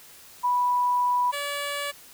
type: tone pair in turn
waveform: sine / 10% pulse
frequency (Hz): 984 / 573.3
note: B5 / D5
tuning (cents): -7 / -42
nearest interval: major sixth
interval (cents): 935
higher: first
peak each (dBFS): -20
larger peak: neither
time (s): 0.43-1.32 / 1.32-1.92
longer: first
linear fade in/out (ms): 20
effects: white hiss -49 dBFS RMS until 2.13 s